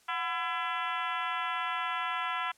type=harmonic tone with a mistuned harmonic; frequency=336.4 Hz; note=E4; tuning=35 cents sharp; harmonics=2 / 3 / 4 / 5 / 6 / 7 / 8 / 9 / 10; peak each=-40 / -35 / -35 / -40 / -41 / -44 / -43 / -45 / -46 dBFS; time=0.08-2.52 s; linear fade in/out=10 ms; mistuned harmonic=2; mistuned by=+150 cents; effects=white hiss -64 dBFS RMS until 2.57 s + low-pass 10000 Hz 12 dB/octave